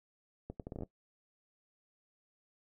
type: accelerating click train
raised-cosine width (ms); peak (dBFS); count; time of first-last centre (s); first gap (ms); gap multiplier
2; -28; 9; 0.5-0.834; 98; 0.73
effects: noise-tail reverb RT60 0.1 s tail -17 dB re dry